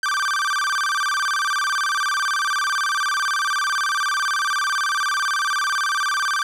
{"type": "tone with vibrato", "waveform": "45% pulse", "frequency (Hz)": 1349, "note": "E6", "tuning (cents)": 40, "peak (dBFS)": -19, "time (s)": [0.03, 6.43], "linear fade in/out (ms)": 2, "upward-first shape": "square", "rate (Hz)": 18, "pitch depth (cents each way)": 250, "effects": ["low-pass 8000 Hz 12 dB/octave", "8-bit"]}